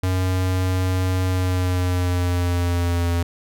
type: tone with pitch glide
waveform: square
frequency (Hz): 92.5 to 85.81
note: F#2 to F2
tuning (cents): 0 to -30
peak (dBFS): -19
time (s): 0.03-3.23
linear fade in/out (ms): 5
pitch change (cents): -130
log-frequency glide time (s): 1.27-3.11
effects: none